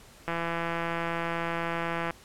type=click train; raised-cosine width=0.5 ms; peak=-16 dBFS; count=308; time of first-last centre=0.28-2.107 s; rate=168 Hz; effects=pink hiss -53 dBFS RMS until 2.24 s + low-pass 12000 Hz 12 dB/octave